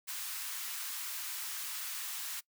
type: high-pass noise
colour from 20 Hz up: white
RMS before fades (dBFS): -40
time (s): 0.07-2.41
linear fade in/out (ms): 20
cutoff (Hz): 1000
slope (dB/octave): 24
effects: noise-tail reverb RT60 0.1 s tail -22 dB re dry